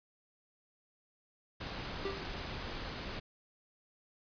pink noise, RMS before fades -41 dBFS, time 1.6-3.2 s, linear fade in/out 10 ms
square tone with exponential decay, 392 Hz, G4, in tune, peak -34 dBFS, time 2.05-2.38 s, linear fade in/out 2 ms, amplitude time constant 71 ms
effects resampled to 11025 Hz

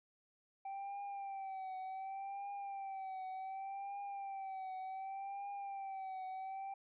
triangle tone with vibrato, 778 Hz, G5, 13 cents flat, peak -40 dBFS, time 0.65-6.74 s, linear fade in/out 5 ms, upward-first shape triangle, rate 0.67 Hz, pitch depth 63 cents each way, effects resampled to 8000 Hz

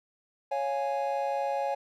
triangle chord, Db major, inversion none, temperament equal, 554.4 / 698.5 / 830.6 Hz, Db5 / F5 / Ab5, 0 / 0 / 0 cents, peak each -29 / -33 / -29 dBFS, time 0.51-1.75 s, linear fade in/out 10 ms, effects none

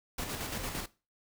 pink noise with tremolo, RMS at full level -36 dBFS, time 0.18-0.86 s, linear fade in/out 5 ms, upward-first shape square, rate 8.8 Hz, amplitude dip 40%, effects noise-tail reverb RT60 0.3 s tail -18 dB re dry

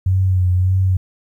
sine tone with vibrato, 92.5 Hz, F#2, in tune, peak -12 dBFS, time 0.06-0.97 s, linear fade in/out 5 ms, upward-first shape sine, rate 1.7 Hz, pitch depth 39 cents each way, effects 9-bit

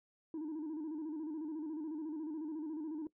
sine tone with vibrato, 310 Hz, D#4, 6 cents flat, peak -36 dBFS, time 0.34-3.07 s, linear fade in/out 2 ms, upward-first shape square, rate 14 Hz, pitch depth 74 cents each way, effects noise-tail reverb RT60 0.1 s tail -20 dB re dry + tanh soft clip ceiling -37 dBFS

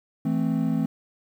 triangle chord, A minor, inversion second, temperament equal, 164.81 / 220 / 261.6 Hz, E3 / A3 / C4, 0 / 0 / 0 cents, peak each -24 dBFS, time 0.25-0.86 s, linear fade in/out 5 ms, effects 9-bit

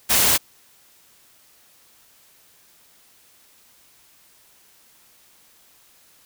white noise, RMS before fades -17 dBFS, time 0.09-0.38 s, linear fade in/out 20 ms, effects white hiss -55 dBFS RMS until 6.25 s

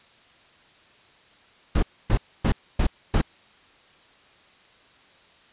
brown noise bursts, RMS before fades -19 dBFS, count 5, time 1.75-3.215 s, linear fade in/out 5 ms, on 77 ms, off 270 ms, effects white hiss -55 dBFS RMS until 5.52 s + resampled to 8000 Hz

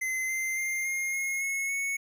square tone with pitch steps, 2055 / 2080 / 2105 / 2131 / 2157 / 2183 / 2210 Hz, C7 / C7 / C7 / C7 / C#7 / C#7 / C#7, -32 / -11 / +10 / +31 / -48 / -27 / -6 cents, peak -29 dBFS, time 0.01-1.97 s, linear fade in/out 10 ms, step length 280 ms, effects none

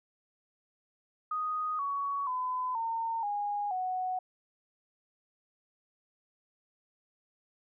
sine tone with pitch steps, 1244.5 / 1121.6 / 1010.8 / 911 / 821.1 / 740 Hz, D#6 / C#6 / B5 / A#5 / G#5 / F#5, 0 / +20 / +40 / -40 / -20 / 0 cents, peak -30 dBFS, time 1.31-4.19 s, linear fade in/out 5 ms, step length 480 ms, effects none

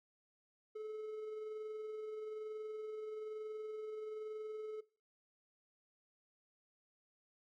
triangle tone with amplitude modulation, 431.5 Hz, A4, 34 cents flat, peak -39 dBFS, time 0.75-4.81 s, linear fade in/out 10 ms, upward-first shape sine, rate 21.1 Hz, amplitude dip 30%, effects noise-tail reverb RT60 0.4 s tail -21 dB re dry + MP3 96 kbps

